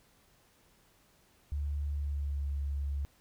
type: tone with pitch glide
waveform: sine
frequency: 72.4 to 70.5 Hz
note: D2 to C#2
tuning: -24 to +30 cents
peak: -31 dBFS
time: 1.52-3.05 s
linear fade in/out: 0 ms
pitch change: -46 cents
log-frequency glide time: 1.91-2.46 s
effects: pink hiss -66 dBFS RMS until 3.2 s